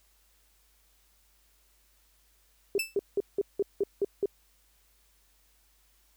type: tone bursts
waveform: sine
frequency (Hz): 400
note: G4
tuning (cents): +35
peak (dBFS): -23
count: 8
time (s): 2.75-4.258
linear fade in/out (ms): 2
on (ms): 31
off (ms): 180
type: tone with exponential decay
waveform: sawtooth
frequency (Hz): 2643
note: E7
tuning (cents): +4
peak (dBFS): -22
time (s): 2.79-2.95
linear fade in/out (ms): 5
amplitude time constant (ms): 34
effects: added 50 Hz sine -67 dBFS peak until 6.16 s + white hiss -67 dBFS RMS until 6.16 s